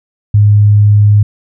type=tone; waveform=sine; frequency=103.83 Hz; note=G#2; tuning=in tune; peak=-3 dBFS; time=0.34-1.23 s; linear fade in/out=5 ms; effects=none